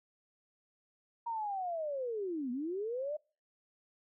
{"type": "linear two-way sweep", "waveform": "sine", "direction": "down then up", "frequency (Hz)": [946, 235.9, 619], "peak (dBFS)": -34, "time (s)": [1.26, 3.17], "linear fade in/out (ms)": 10, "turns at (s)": 2.51, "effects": ["noise-tail reverb RT60 0.4 s tail -26 dB re dry"]}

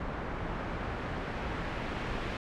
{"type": "noise with low-pass filter sweep", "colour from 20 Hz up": "pink", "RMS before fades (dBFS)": -36, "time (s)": [0, 2.37], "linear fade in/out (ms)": 2, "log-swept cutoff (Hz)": [1400, 2500], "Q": 0.9, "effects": []}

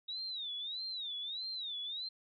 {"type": "tone with vibrato", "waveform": "sine", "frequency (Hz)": 3764, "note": "A#7", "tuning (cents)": 16, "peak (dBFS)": -38, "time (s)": [0.08, 2.09], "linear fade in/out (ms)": 10, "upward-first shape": "sine", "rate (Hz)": 1.6, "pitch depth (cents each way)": 180, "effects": []}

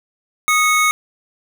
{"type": "tone pair together", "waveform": "square", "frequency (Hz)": [1246.1, 2200], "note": ["D#6", "C#7"], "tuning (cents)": [2, -14], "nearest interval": "minor seventh", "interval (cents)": 984, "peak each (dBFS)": -16, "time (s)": [0.48, 0.91], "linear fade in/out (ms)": 0, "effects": []}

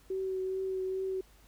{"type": "tone with vibrato", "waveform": "sine", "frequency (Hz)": 378.3, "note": "F#4", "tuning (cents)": 38, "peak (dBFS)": -31, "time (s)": [0.1, 1.21], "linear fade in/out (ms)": 5, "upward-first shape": "triangle", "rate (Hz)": 2.4, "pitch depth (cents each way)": 18, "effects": ["added 50 Hz sine -60 dBFS peak until 1.47 s", "pink hiss -63 dBFS RMS until 1.47 s"]}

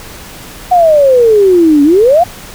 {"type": "exponential two-way sweep", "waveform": "sine", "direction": "down then up", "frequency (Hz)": [740, 280, 740], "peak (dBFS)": -3, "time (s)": [0.71, 2.24], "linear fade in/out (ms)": 10, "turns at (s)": 1.83, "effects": ["pink hiss -30 dBFS RMS until 2.54 s"]}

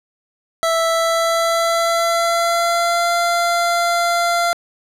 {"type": "tone with pitch glide", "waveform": "25% pulse", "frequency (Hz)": [659.3, 689.3], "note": ["E5", "F5"], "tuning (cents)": [0, -23], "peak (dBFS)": -11, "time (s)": [0.63, 4.53], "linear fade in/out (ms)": 0, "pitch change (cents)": 77, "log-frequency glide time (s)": [0.88, 3.12], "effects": ["low-pass 11000 Hz 12 dB/octave", "7-bit"]}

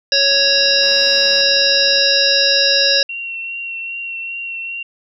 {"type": "harmonic tone", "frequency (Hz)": 554.4, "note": "C#5", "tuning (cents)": 0, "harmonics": [1, 3, 5, 7, 9, 10], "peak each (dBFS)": [-20, -20, -20, -18, -16, -17], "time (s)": [0.12, 3.03], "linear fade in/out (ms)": 2}
{"type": "click train", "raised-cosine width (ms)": 1, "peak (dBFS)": -26, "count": 65, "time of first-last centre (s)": [0.32, 1.982], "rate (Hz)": 38.5}
{"type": "exponential two-way sweep", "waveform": "5% pulse", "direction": "up then down", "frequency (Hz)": [176.8, 258.2, 185.8], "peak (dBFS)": -24, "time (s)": [0.82, 1.42], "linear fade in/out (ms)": 10, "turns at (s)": 1.03}
{"type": "tone with vibrato", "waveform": "sine", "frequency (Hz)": 2734, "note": "F7", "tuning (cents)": -37, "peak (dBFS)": -23, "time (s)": [3.09, 4.83], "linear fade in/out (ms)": 5, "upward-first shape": "triangle", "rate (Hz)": 2.5, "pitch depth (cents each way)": 21}
{"effects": []}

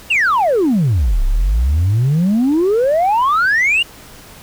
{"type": "exponential two-way sweep", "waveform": "sine", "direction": "down then up", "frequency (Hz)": [2900, 31.22, 2900], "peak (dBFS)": -9, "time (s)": [0.1, 3.83], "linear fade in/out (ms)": 10, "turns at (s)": 1.23, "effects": ["tanh soft clip ceiling -9 dBFS", "pink hiss -39 dBFS RMS until 4.42 s"]}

